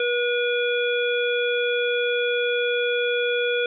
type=harmonic tone; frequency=483.7 Hz; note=B4; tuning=36 cents flat; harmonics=1 / 3 / 5 / 7; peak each=-22 / -27 / -29 / -30 dBFS; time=0-3.66 s; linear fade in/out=2 ms; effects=none